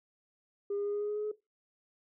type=tone with pitch steps; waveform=sine; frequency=404 / 406.8 / 409.6 / 412.5 / 415.4 / 418.2 / 421.2 / 424.1 Hz; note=G#4 / G#4 / G#4 / G#4 / G#4 / G#4 / G#4 / G#4; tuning=-48 / -36 / -24 / -12 / 0 / +12 / +24 / +36 cents; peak=-30 dBFS; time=0.7-1.316 s; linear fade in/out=5 ms; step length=77 ms; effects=noise-tail reverb RT60 0.2 s tail -18 dB re dry + tanh soft clip ceiling -28 dBFS